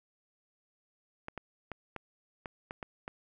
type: clicks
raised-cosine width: 0.5 ms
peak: -24 dBFS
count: 8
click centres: 1.284 / 1.377 / 1.717 / 1.963 / 2.458 / 2.709 / 2.828 / 3.079 s
effects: none